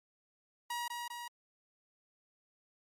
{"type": "tone with echo", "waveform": "sawtooth", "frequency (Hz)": 956, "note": "A#5", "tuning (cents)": 43, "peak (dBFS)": -32, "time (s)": [0.7, 0.88], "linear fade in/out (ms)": 5, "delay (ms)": 200, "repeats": 2, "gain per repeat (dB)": -3, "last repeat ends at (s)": 1.28, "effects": ["MP3 64 kbps"]}